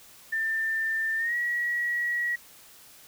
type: tone with pitch glide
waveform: sine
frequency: 1789 to 1917.4 Hz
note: A6 to A#6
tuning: +28 to +48 cents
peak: -25 dBFS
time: 0.32-2.36 s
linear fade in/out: 10 ms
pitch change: +120 cents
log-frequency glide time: 1.17-1.35 s
effects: white hiss -52 dBFS RMS until 3.07 s